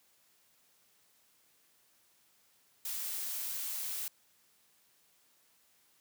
blue noise, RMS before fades -38 dBFS, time 2.85-4.08 s, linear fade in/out 2 ms, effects white hiss -69 dBFS RMS until 6 s + high-pass 80 Hz 12 dB/octave

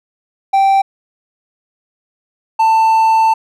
triangle tone pair in turn, 781 / 889.9 Hz, G5 / A5, -7 / +19 cents, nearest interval major second, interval 226 cents, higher second, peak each -6 dBFS, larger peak neither, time 0.53-0.82 / 2.59-3.34 s, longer second, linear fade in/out 10 ms, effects none

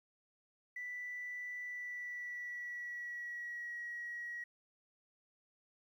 sine tone with pitch glide, 1975.5 to 1908.2 Hz, B6 to A#6, 0 to +40 cents, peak -40 dBFS, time 0.76-4.44 s, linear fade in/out 5 ms, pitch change -60 cents, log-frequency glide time 1.63-3.76 s, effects tanh soft clip ceiling -36 dBFS + 12-bit

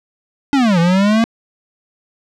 square linear two-way sweep, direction down then up, 290.1 to 164.81 to 231.7 Hz, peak -11 dBFS, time 0.53-1.24 s, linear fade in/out 0 ms, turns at 0.79 s, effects low-pass 5000 Hz 12 dB/octave + 8-bit

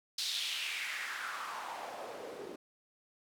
white noise with band-pass filter sweep, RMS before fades -40 dBFS, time 0.18-2.56 s, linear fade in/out 5 ms, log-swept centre 4400 to 360 Hz, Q 3.1, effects none

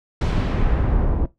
brown noise with low-pass filter sweep, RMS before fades -19 dBFS, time 0.21-1.26 s, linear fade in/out 5 ms, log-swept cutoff 5900 to 720 Hz, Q 0.79, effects noise-tail reverb RT60 0.2 s tail -19 dB re dry

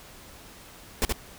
pink noise with echo, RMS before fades -23 dBFS, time 1.02-1.05 s, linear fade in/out 0 ms, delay 74 ms, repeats 1, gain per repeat -3 dB, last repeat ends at 1.124 s, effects pink hiss -48 dBFS RMS until 1.38 s

